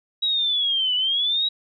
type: linear two-way sweep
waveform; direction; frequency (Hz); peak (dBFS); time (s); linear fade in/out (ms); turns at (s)
sine; down then up; 3863 to 2944 to 3863; -19; 0.22-1.49; 10; 0.95
effects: none